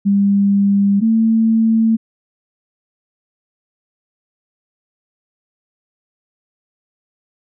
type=tone pair in turn; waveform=sine; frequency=199.9 / 224 Hz; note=G3 / A3; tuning=+34 / +31 cents; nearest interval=major second; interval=197 cents; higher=second; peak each=-10 dBFS; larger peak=neither; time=0.05-1.01 / 1.01-1.97 s; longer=neither; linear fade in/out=20 ms; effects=none